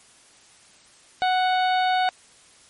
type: harmonic tone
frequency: 740 Hz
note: F#5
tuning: in tune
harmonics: 1 / 2 / 3 / 4 / 5 / 6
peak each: -19 / -28 / -33 / -35 / -32 / -38 dBFS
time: 1.22-2.09 s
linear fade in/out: 0 ms
effects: white hiss -53 dBFS RMS until 2.69 s + MP3 48 kbps